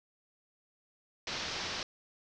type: low-pass noise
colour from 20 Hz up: white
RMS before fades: -38 dBFS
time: 1.27-1.83 s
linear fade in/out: 2 ms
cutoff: 5700 Hz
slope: 48 dB/octave
effects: none